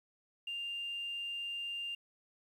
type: tone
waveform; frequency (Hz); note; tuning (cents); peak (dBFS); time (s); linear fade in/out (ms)
sine; 2796; F7; +1; -36; 0.47-1.95; 5
effects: tanh soft clip ceiling -33 dBFS + 11-bit